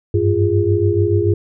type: tone cluster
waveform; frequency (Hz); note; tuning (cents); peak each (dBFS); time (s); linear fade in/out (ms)
sine; 95.5 / 102.4 / 346.5 / 410.1; G2 / G#2 / F4 / G#4; -45 / -24 / -14 / -22; -18; 0.14-1.34; 5
effects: none